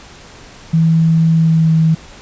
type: tone with pitch glide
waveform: sine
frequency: 162.7 to 160.46 Hz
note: E3 to E3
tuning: -22 to -46 cents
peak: -8 dBFS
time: 0.73-1.95 s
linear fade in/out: 10 ms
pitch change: -24 cents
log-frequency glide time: 1.32-1.75 s
effects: pink hiss -38 dBFS RMS until 2.21 s + resampled to 16000 Hz